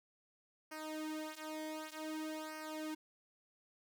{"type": "tone with flanger", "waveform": "sawtooth", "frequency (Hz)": 311.1, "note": "D#4", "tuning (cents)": 0, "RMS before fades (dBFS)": -44, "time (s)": [0.71, 2.95], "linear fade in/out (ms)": 10, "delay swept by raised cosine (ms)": [0.27, 3.97], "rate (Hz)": 0.54, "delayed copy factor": -0.9, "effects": []}